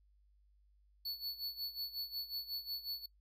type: tone with tremolo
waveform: square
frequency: 4435 Hz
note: C#8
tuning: in tune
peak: -37 dBFS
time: 1.05-3.06 s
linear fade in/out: 5 ms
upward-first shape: sine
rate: 5.5 Hz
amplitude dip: 80%
effects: noise-tail reverb RT60 0.1 s tail -21 dB re dry + added 50 Hz sine -66 dBFS peak until 3.2 s